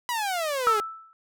sawtooth exponential sweep, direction down, 996 to 406.1 Hz, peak -22 dBFS, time 0.09-0.8 s, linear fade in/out 0 ms
sine tone with exponential decay, 1318.5 Hz, E6, in tune, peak -15 dBFS, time 0.67-1.13 s, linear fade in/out 0 ms, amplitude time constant 99 ms
effects none

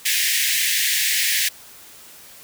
pink high-pass noise, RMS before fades -20 dBFS, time 0.05-1.49 s, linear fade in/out 10 ms, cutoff 1700 Hz, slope 96 dB/octave, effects white hiss -44 dBFS RMS until 2.43 s

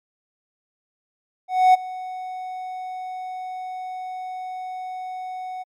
triangle tone with ADSR envelope, 741 Hz, F#5, 2 cents sharp, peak -7 dBFS, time 1.48-5.64 s, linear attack 260 ms, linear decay 16 ms, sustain -20 dB, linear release 23 ms, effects MP3 96 kbps

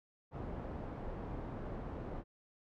pink low-pass noise, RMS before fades -43 dBFS, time 0.31-2.24 s, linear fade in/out 50 ms, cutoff 840 Hz, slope 12 dB/octave, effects none

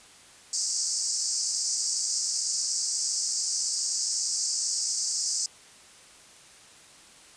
pink band-pass noise, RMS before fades -29 dBFS, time 0.53-5.46 s, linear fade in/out 2 ms, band 4700 to 8500 Hz, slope 96 dB/octave, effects white hiss -52 dBFS RMS until 7.36 s + resampled to 22050 Hz

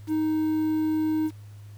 triangle tone with quantisation, 311.1 Hz, D#4, in tune, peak -20 dBFS, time 0.07-1.31 s, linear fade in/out 50 ms, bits 8, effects added 103 Hz sine -41 dBFS peak until 1.77 s + pink hiss -59 dBFS RMS until 1.77 s

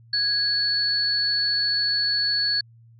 sine tone pair together, 1656 / 4421 Hz, G#6 / C#8, -5 / -5 cents, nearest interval octave + perfect fourth, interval 1700 cents, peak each -28 / -20 dBFS, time 0.13-2.61 s, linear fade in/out 5 ms, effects added 115 Hz sine -48 dBFS peak until 2.99 s + MP3 64 kbps

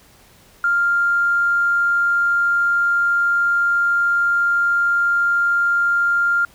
triangle tone with tanh clipping, 1396.9 Hz, F6, in tune, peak -14 dBFS, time 0.64-6.45 s, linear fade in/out 2 ms, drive 3 dB, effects pink hiss -50 dBFS RMS until 6.54 s

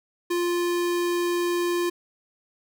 square tone, 349.2 Hz, F4, in tune, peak -23 dBFS, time 0.3-1.9 s, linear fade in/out 10 ms, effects none

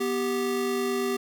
square tone pair together, 245 / 392 Hz, B3 / G4, -14 / 0 cents, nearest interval minor sixth, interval 814 cents, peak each -31 / -27 dBFS, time 0-1.17 s, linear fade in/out 10 ms, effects none

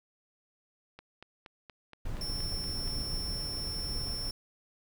click train, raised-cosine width 0.3 ms, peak -31 dBFS, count 9, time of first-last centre 0.99-2.877 s, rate 4.24 Hz
brown noise, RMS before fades -37 dBFS, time 2.05-4.31 s, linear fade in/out 5 ms
40% pulse tone, 5400 Hz, E8, 41 cents sharp, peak -35 dBFS, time 2.21-4.31 s, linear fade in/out 2 ms
effects none

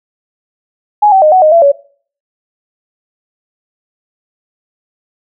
sine tone with pitch steps, 835 / 767 / 615 / 745 / 619 / 674 / 564 Hz, G#5 / G5 / D#5 / F#5 / D#5 / E5 / C#5, +9 / -38 / -20 / +12 / -9 / +38 / +30 cents, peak -3 dBFS, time 1.02-1.72 s, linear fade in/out 10 ms, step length 100 ms, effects noise-tail reverb RT60 0.5 s tail -22 dB re dry

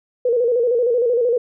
sine tone with vibrato, 480 Hz, B4, 49 cents flat, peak -14 dBFS, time 0.25-1.38 s, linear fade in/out 5 ms, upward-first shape square, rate 13 Hz, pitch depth 67 cents each way, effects none

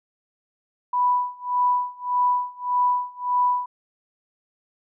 sine tone with tremolo, 987.8 Hz, B5, in tune, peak -16 dBFS, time 0.93-3.66 s, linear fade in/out 5 ms, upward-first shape sine, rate 1.7 Hz, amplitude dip 95%, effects none

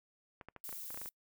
clicks, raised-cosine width 0.5 ms, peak -33 dBFS, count 10, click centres 0.412 / 0.486 / 0.563 / 0.692 / 0.727 / 0.905 / 0.944 / 0.975 / 1.016 / 1.059 s
violet noise, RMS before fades -45 dBFS, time 0.64-1.09 s, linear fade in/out 0 ms
effects noise-tail reverb RT60 0.1 s tail -26 dB re dry

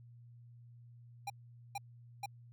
square tone bursts, 803 Hz, G5, 41 cents sharp, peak -38 dBFS, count 3, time 1.27-2.26 s, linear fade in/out 5 ms, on 30 ms, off 450 ms, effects added 119 Hz sine -54 dBFS peak until 2.52 s

